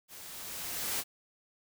white noise with level ramp, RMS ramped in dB -49 to -32 dBFS, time 0.08-1.04 s, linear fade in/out 50 ms, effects none

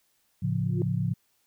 sine chord, A augmented, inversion none, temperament equal, 110 / 138.59 / 174.61 Hz, A2 / C#3 / E#3, 0 / 0 / 0 cents, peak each -29 dBFS, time 0.42-1.14 s, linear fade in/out 10 ms
sine tone with exponential growth, 353.8 Hz, F4, 23 cents sharp, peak -25 dBFS, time 0.64-0.82 s, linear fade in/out 1 ms, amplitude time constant 39 ms
effects white hiss -70 dBFS RMS until 1.46 s

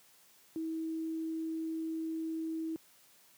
sine tone, 322.3 Hz, E4, 39 cents flat, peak -34 dBFS, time 0.56-2.76 s, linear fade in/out 0 ms, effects white hiss -63 dBFS RMS until 3.37 s + high-pass 100 Hz 12 dB/octave

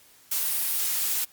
blue noise, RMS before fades -26 dBFS, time 0.31-1.25 s, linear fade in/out 10 ms, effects white hiss -56 dBFS RMS until 1.32 s + Opus 48 kbps

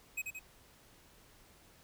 square tone with echo, 2532 Hz, D#7, 30 cents sharp, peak -35 dBFS, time 0.17-0.22 s, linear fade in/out 10 ms, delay 87 ms, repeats 2, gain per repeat -4 dB, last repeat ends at 0.394 s, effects pink hiss -62 dBFS RMS until 1.83 s

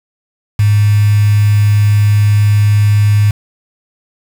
sine tone with quantisation, 103.83 Hz, G#2, in tune, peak -6 dBFS, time 0.59-3.31 s, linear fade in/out 5 ms, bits 4, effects none

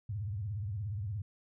sine tone with vibrato, 102.2 Hz, G#2, 27 cents flat, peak -34 dBFS, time 0.09-1.22 s, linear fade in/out 5 ms, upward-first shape triangle, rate 17 Hz, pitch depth 250 cents each way, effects none

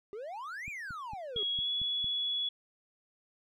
triangle exponential two-way sweep, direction up then down, 392 to 2500 to 392 Hz, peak -37 dBFS, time 0.13-1.43 s, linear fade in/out 0 ms, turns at 0.69 s
click train, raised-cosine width 5 ms, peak -34 dBFS, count 7, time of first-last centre 0.68-2.044 s, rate 4.4 Hz
sine tone with pitch glide, 3322 to 3386 Hz, G#7 to G#7, 0 to +33 cents, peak -30 dBFS, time 1.36-2.49 s, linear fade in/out 5 ms, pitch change +33 cents, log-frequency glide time 1.54-1.69 s
effects none

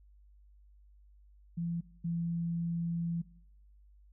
sine tone pair in turn, 169.6 / 168.94 Hz, E3 / E3, +50 / +43 cents, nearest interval unison, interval 7 cents, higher first, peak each -32 / -31 dBFS, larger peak second, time 1.57-1.81 / 2.04-3.22 s, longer second, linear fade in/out 10 ms, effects noise-tail reverb RT60 0.7 s tail -20 dB re dry + added 50 Hz sine -57 dBFS peak until 4.12 s

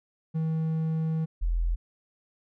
triangle / sine tone pair in turn, 160 / 42.38 Hz, D#3 / E1, +49 / +49 cents, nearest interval octave + major seventh, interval 2300 cents, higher first, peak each -23 dBFS, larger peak neither, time 0.34-1.26 / 1.41-1.76 s, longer first, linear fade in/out 20 ms, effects none

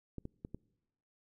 clicks, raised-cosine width 3 ms, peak -29 dBFS, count 4, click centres 0.183 / 0.254 / 0.449 / 0.546 s, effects noise-tail reverb RT60 1.0 s tail -25 dB re dry

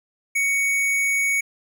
sine tone with hard clipping, 2232 Hz, C#7, 11 cents sharp, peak -20 dBFS, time 0.35-1.41 s, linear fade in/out 10 ms, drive 14 dB, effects none

